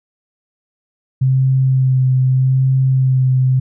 sine tone with vibrato, 130.81 Hz, C3, in tune, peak -10 dBFS, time 1.21-3.6 s, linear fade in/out 10 ms, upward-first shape sine, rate 0.81 Hz, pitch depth 18 cents each way, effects none

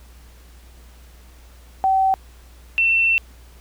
sine tone pair in turn, 767 / 2693 Hz, G5 / E7, -38 / +36 cents, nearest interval octave + minor seventh, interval 2174 cents, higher second, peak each -14 dBFS, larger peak neither, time 1.84-2.14 / 2.78-3.18 s, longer second, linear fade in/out 0 ms, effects added 60 Hz sine -43 dBFS peak until 3.6 s + pink hiss -52 dBFS RMS until 3.6 s

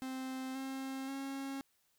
45% pulse tone with pitch steps, 261.2 / 266.7 / 272.3 Hz, C4 / C4 / C#4, -3 / +33 / -31 cents, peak -39 dBFS, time 0.02-1.61 s, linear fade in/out 0 ms, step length 530 ms, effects white hiss -75 dBFS RMS until 1.98 s

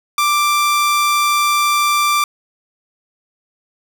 sawtooth tone, 1178 Hz, D6, 5 cents sharp, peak -9 dBFS, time 0.18-2.24 s, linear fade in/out 2 ms, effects none

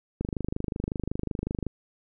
click train, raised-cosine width 3 ms, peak -16 dBFS, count 38, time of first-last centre 0.21-1.667 s, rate 25.4 Hz, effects none

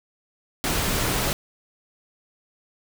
pink noise, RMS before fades -24 dBFS, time 0.64-1.33 s, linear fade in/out 0 ms, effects none

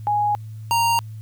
sine / square tone pair in turn, 830 / 929 Hz, G#5 / A#5, -1 / -6 cents, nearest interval major second, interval 195 cents, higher second, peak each -17 dBFS, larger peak neither, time 0.07-0.35 / 0.71-0.99 s, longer neither, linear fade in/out 0 ms, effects added 109 Hz sine -32 dBFS peak until 1.21 s + white hiss -59 dBFS RMS until 1.21 s

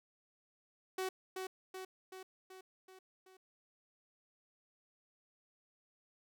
sawtooth tone with echo, 375.6 Hz, F#4, 26 cents sharp, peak -32 dBFS, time 0.98-1.09 s, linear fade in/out 5 ms, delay 380 ms, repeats 6, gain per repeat -4 dB, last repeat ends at 3.37 s, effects none

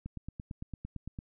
click train, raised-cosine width 5 ms, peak -27 dBFS, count 11, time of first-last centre 0.06-1.189 s, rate 8.86 Hz, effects none

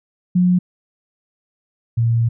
sine tone pair in turn, 180 / 116.01 Hz, F#3 / A#2, -47 / -8 cents, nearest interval minor sixth, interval 761 cents, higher first, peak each -11 / -13 dBFS, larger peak first, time 0.35-0.59 / 1.97-2.29 s, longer second, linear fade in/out 10 ms, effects none

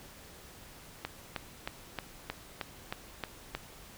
click train, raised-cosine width 0.3 ms, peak -18 dBFS, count 9, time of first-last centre 1.05-3.55 s, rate 3.2 Hz, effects pink hiss -52 dBFS RMS until 3.97 s

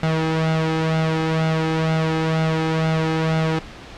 sawtooth tone with flanger, 160 Hz, D#3, 49 cents sharp, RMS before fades -20 dBFS, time 0.03-3.59 s, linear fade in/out 2 ms, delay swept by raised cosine 1.4 to 2.4 ms, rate 2.1 Hz, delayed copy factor +0.6, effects pink hiss -38 dBFS RMS until 3.97 s + low-pass 4000 Hz 12 dB/octave

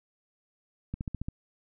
click train, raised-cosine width 5 ms, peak -21 dBFS, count 6, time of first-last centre 0.94-1.285 s, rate 14.5 Hz, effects none

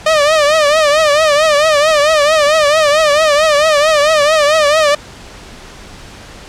sawtooth tone with vibrato, 606 Hz, D#5, 46 cents flat, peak -4 dBFS, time 0.06-4.95 s, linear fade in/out 5 ms, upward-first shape triangle, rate 4.5 Hz, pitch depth 120 cents each way, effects pink hiss -34 dBFS RMS until 6.48 s + low-pass 7000 Hz 12 dB/octave

